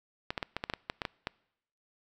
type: clicks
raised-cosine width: 0.3 ms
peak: -16 dBFS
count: 11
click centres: 0.305 / 0.378 / 0.428 / 0.566 / 0.639 / 0.699 / 0.737 / 0.899 / 1.018 / 1.052 / 1.271 s
effects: noise-tail reverb RT60 0.8 s tail -25 dB re dry